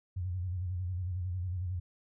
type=tone with vibrato; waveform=sine; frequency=90.4 Hz; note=F#2; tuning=40 cents flat; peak=-32 dBFS; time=0.16-1.8 s; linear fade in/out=10 ms; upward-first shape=square; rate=11 Hz; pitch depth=66 cents each way; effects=none